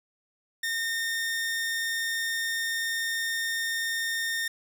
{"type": "tone", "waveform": "sawtooth", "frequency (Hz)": 1827, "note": "A#6", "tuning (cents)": -35, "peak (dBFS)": -24, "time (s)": [0.63, 4.48], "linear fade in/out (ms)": 5, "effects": ["9-bit"]}